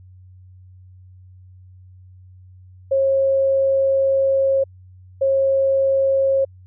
sine tone bursts at uneven times, 541 Hz, C#5, 42 cents flat, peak -14 dBFS, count 2, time 2.91-4.64 / 5.21-6.45 s, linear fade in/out 10 ms, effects added 92 Hz sine -42 dBFS peak until 6.66 s

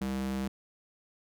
square tone with high-pass filter, 65.9 Hz, C2, 13 cents sharp, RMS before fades -33 dBFS, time 0.01-0.48 s, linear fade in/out 5 ms, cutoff 150 Hz, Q 6.9, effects none

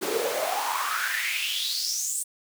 pink noise with high-pass filter sweep, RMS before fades -28 dBFS, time 0.01-2.24 s, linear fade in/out 20 ms, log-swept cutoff 340 to 8800 Hz, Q 6.1, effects none

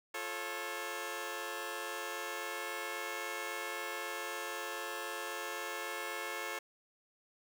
10% pulse chord, F augmented, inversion none, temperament just, 349.2 / 436.5 / 545.7 Hz, F4 / A4 / C#5, 0 / -14 / -27 cents, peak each -37 / -34 / -34 dBFS, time 0.14-6.59 s, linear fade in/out 5 ms, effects none

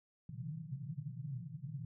pink band-pass noise, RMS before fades -44 dBFS, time 0.29-1.85 s, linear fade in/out 5 ms, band 120 to 170 Hz, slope 96 dB/octave, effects none

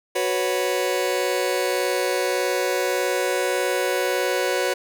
sawtooth chord, F# suspended fourth, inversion none, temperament just, 370 / 493.3 / 555 Hz, F#4 / B4 / C#5, 0 / -2 / +2 cents, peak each -21 dBFS, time 0.15-4.74 s, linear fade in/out 10 ms, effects none

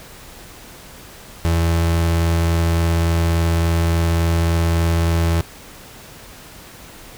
35% pulse tone, 83.5 Hz, E2, 23 cents sharp, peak -13 dBFS, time 1.45-5.41 s, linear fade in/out 0 ms, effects pink hiss -40 dBFS RMS until 7.17 s

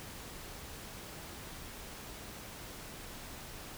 silence, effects pink hiss -47 dBFS RMS until 3.77 s

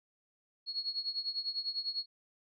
sine tone with tremolo, 4330 Hz, C#8, 41 cents flat, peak -30 dBFS, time 0.66-2.06 s, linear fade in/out 50 ms, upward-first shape triangle, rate 10 Hz, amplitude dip 90%, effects none

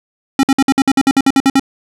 square tone bursts, 270.6 Hz, C#4, 42 cents flat, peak -8 dBFS, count 13, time 0.39-1.596 s, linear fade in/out 2 ms, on 42 ms, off 55 ms, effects low-pass 10000 Hz 12 dB/octave

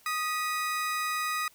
35% pulse tone pair together, 1243.9 / 1938 Hz, D#6 / B6, -1 / -33 cents, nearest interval minor sixth, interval 768 cents, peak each -28 / -33 dBFS, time 0.06-1.48 s, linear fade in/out 2 ms, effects white hiss -60 dBFS RMS until 1.54 s

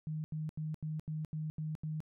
sine tone bursts, 155.2 Hz, D#3, 4 cents flat, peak -35 dBFS, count 8, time 0.07-2.004 s, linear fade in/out 0 ms, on 170 ms, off 82 ms, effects none

